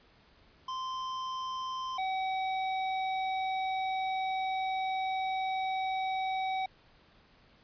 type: tone pair in turn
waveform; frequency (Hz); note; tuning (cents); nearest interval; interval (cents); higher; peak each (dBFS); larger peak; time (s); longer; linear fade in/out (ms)
square; 1039 / 759.3; C6 / F#5; -12 / +45; perfect fourth; 543; first; -35 / -31; second; 0.68-1.98 / 1.98-6.66; second; 5
effects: pink hiss -62 dBFS RMS until 7.63 s + resampled to 11025 Hz